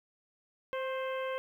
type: harmonic tone with a mistuned harmonic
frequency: 523 Hz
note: C5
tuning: 1 cent flat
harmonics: 1 / 2 / 3 / 4 / 5 / 6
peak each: -34 / -40 / -44 / -46 / -48 / -50 dBFS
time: 0.73-1.38 s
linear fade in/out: 0 ms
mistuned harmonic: 2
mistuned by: +32 cents
effects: 11-bit